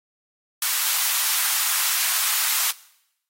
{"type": "high-pass noise", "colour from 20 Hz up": "white", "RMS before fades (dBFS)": -22, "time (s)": [0.62, 2.71], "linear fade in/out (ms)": 2, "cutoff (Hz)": 920, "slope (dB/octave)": 24, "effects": ["noise-tail reverb RT60 0.8 s tail -20 dB re dry", "AAC 48 kbps"]}